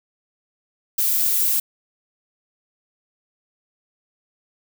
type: noise with amplitude modulation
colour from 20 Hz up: violet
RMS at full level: -18 dBFS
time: 0.98-1.6 s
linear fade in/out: 5 ms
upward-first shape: sine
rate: 186 Hz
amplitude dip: 35%
effects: none